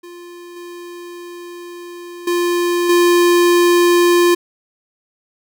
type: tone with level steps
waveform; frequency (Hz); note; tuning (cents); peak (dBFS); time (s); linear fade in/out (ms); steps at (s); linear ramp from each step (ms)
square; 349.2; F4; 0; -34 / -31 / -15 / -10; 0.03-4.35; 10; 0.56 / 2.27 / 2.89; 5
effects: none